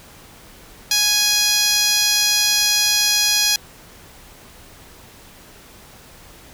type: tone with band-pass filter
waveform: 10% pulse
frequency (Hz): 830.6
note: G#5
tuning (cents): 0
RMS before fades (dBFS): -17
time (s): 0.91-3.56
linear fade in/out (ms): 2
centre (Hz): 6800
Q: 1.4
effects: pink hiss -44 dBFS RMS until 6.53 s